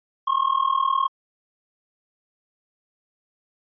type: tone with amplitude modulation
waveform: triangle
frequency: 1077 Hz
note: C6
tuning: 50 cents sharp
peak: -13 dBFS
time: 0.27-1.08 s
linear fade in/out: 10 ms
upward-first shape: sine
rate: 39.6 Hz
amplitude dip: 90%
effects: resampled to 11025 Hz